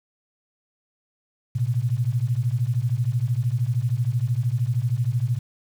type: beating tone pair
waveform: sine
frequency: 114.4 / 127.4 Hz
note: A#2 / C3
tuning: -32 / -46 cents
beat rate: 13 Hz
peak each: -23 dBFS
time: 1.55-5.39 s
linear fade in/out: 10 ms
effects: 8-bit